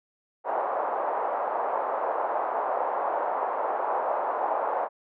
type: band-pass noise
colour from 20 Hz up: pink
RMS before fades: -28 dBFS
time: 0.44-4.89 s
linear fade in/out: 50 ms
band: 590 to 1000 Hz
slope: 24 dB/octave
effects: none